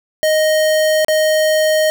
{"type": "tone with dropouts", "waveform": "square", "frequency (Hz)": 622.3, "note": "D#5", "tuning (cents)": 0, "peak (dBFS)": -12, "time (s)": [0.23, 1.9], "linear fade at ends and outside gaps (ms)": 0, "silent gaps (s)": [1.047, 1.083], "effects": []}